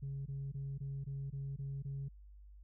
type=tone bursts; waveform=sine; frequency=137.7 Hz; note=C#3; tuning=11 cents flat; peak=-37 dBFS; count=8; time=0.02-2.087 s; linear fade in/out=10 ms; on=240 ms; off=21 ms; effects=tanh soft clip ceiling -36 dBFS + added 50 Hz sine -53 dBFS peak until 2.63 s